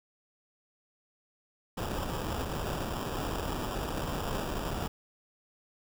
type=noise with sample-and-hold; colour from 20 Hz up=pink; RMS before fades=-34 dBFS; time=1.77-4.88 s; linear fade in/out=10 ms; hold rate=2100 Hz; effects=none